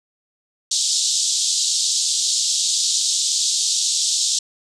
white band-pass noise, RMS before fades -20 dBFS, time 0.71-4.39 s, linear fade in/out 5 ms, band 3500 to 8000 Hz, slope 48 dB/octave, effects none

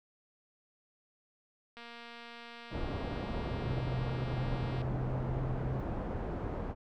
click train, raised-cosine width 0.3 ms, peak -33 dBFS, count 717, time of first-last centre 1.77-4.817 s, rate 235 Hz
pink low-pass noise, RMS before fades -37 dBFS, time 2.7-6.75 s, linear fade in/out 50 ms, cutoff 810 Hz, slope 12 dB/octave
sine tone with pitch glide, 127 to 129.37 Hz, B2 to C3, +49 to -19 cents, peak -34 dBFS, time 3.66-5.8 s, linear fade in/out 0 ms, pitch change +32 cents, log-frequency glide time 4.53-5.68 s
effects none

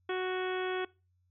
harmonic tone, 370 Hz, F#4, in tune, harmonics 1 / 2 / 3 / 4 / 5 / 6 / 7 / 8 / 9, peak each -32 / -40 / -42 / -41 / -44 / -48 / -47 / -54 / -46 dBFS, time 0.09-0.85 s, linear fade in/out 5 ms, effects noise-tail reverb RT60 0.3 s tail -23 dB re dry + added 90 Hz sine -69 dBFS peak until 1.3 s

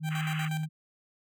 sine tone, 155.8 Hz, D#3, 3 cents sharp, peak -29 dBFS, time 0-0.69 s, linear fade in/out 50 ms
15% pulse tone with tremolo, 784 Hz, G5, in tune, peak -29 dBFS, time 0.03-0.66 s, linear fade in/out 50 ms, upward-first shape square, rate 8.3 Hz, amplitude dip 75%
pink band-pass noise, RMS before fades -39 dBFS, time 0.1-0.49 s, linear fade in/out 20 ms, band 1100 to 3100 Hz, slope 96 dB/octave
effects none

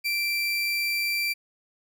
30% pulse tone, 2349 Hz, D7, in tune, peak -22 dBFS, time 0.04-1.34 s, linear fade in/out 20 ms, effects none

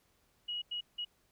sine tone bursts at uneven times, 2903 Hz, F#7, 34 cents flat, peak -35 dBFS, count 3, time 0.48-0.62 / 0.71-0.81 / 0.98-1.05 s, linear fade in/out 10 ms, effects pink hiss -72 dBFS RMS until 1.31 s

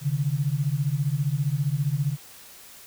sine beating tone pair, 134.7 / 149.7 Hz, C#3 / D3, -49 / +33 cents, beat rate 15 Hz, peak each -25 dBFS, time 0.01-2.17 s, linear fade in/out 50 ms, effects white hiss -47 dBFS RMS until 2.86 s

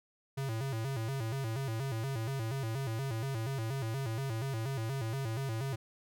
square tone with vibrato, 123.47 Hz, B2, in tune, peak -34 dBFS, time 0.37-5.76 s, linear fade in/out 10 ms, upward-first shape square, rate 4.2 Hz, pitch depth 170 cents each way, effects none

